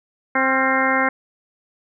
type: harmonic tone with a mistuned harmonic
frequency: 263.8 Hz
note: C4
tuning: 14 cents sharp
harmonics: 1 / 2 / 3 / 4 / 5 / 6 / 7 / 8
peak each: -24 / -24 / -24 / -24 / -24 / -24 / -24 / -24 dBFS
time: 0.35-1.09 s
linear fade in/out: 5 ms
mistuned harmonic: 5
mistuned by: +56 cents
effects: none